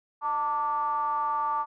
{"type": "ring-modulated tone", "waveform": "triangle", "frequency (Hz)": 138.59, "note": "C#3", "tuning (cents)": 0, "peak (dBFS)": -20, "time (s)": [0.21, 1.66], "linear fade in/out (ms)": 50, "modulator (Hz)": 1030, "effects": []}